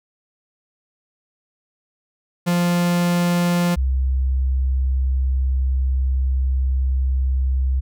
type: tone pair in turn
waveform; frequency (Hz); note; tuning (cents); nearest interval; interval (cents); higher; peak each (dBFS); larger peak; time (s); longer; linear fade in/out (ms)
45% pulse / sine; 174.61 / 65.4; F3 / C2; 0 / 0; octave + perfect fourth; 1700; first; -16; neither; 2.46-3.76 / 3.76-7.81; second; 20
effects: none